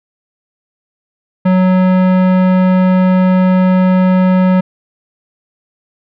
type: tone with tanh clipping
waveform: sine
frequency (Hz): 185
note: F#3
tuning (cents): 0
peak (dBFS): -9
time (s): 1.45-4.61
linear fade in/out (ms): 10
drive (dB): 18
effects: none